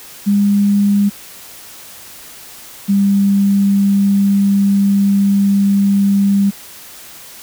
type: tone pair in turn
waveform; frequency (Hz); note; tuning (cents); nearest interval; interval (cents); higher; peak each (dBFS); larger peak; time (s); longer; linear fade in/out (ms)
sine; 202.3 / 198.94; G#3 / G3; -45 / +26; unison; 29; first; -9; neither; 0.26-1.1 / 2.88-6.51; second; 20
effects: white hiss -36 dBFS RMS until 7.42 s